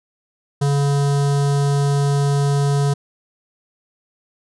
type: tone with notch filter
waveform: square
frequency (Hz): 141.6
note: C#3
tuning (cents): +37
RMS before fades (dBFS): -17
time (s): 0.61-2.94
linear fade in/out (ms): 10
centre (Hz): 2300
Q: 0.99
effects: resampled to 24000 Hz